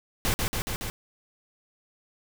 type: noise with echo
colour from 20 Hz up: pink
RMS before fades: -25 dBFS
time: 0.25-0.34 s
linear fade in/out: 0 ms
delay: 140 ms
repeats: 4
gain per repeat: -2 dB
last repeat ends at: 0.9 s
effects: none